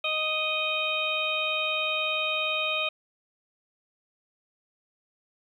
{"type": "harmonic tone", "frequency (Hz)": 622.3, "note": "D#5", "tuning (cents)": 0, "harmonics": [1, 2, 4, 5, 6], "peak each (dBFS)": [-33, -34, -28, -34, -33], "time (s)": [0.04, 2.89], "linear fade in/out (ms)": 5, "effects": ["10-bit"]}